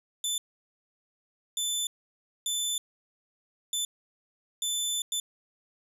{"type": "tone bursts at uneven times", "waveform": "20% pulse", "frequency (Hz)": 3520, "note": "A7", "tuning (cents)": 0, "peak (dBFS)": -22, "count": 6, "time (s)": [[0.24, 0.38], [1.57, 1.87], [2.46, 2.78], [3.73, 3.85], [4.62, 5.02], [5.12, 5.2]], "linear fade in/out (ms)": 2, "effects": []}